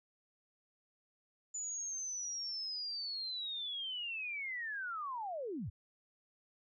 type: linear sweep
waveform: sine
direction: down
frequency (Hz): 7010 to 69.3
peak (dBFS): -38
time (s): 1.54-5.7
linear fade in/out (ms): 10
effects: none